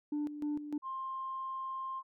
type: tone with tremolo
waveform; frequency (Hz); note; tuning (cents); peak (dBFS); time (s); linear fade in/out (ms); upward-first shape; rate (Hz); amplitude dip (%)
sine; 295.8; D4; +13; -30; 0.12-0.78; 5; square; 3.3; 70
type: tone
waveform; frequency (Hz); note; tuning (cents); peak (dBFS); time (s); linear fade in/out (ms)
sine; 1057; C6; +17; -36; 0.82-2.03; 50
effects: tanh soft clip ceiling -30 dBFS